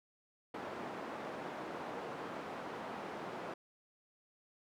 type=band-pass noise; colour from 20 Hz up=white; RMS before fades=-44 dBFS; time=0.54-3.54 s; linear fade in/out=5 ms; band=200 to 920 Hz; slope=12 dB/octave; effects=none